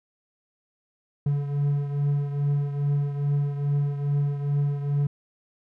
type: beating tone pair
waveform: triangle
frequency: 142.8 / 145.2 Hz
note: D3 / D3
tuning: -48 / -19 cents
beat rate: 2.4 Hz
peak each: -21 / -28 dBFS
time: 1.26-5.07 s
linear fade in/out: 5 ms
effects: none